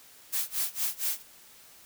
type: noise with tremolo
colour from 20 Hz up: blue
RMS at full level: -28 dBFS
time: 0.32-1.23 s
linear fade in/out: 20 ms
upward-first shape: sine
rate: 4.3 Hz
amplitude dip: 95%
effects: white hiss -54 dBFS RMS until 1.85 s